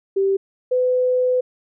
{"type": "tone pair in turn", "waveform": "sine", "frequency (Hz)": [390, 503.8], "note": ["G4", "B4"], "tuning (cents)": [-9, 34], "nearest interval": "major third", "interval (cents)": 443, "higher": "second", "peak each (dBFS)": -15, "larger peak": "neither", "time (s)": [[0.16, 0.37], [0.71, 1.41]], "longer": "second", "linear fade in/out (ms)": 10, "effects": []}